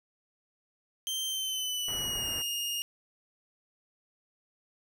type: tone with pitch glide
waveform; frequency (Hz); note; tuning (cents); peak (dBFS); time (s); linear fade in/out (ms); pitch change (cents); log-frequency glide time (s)
sawtooth; 3136 to 2843; G7 to F7; 0 to +30; -28; 1.07-2.82; 0; -170; 1.26-2.28
type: low-pass noise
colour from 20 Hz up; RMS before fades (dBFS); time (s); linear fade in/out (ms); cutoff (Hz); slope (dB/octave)
pink; -43; 1.88-2.42; 2; 2200; 48
effects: none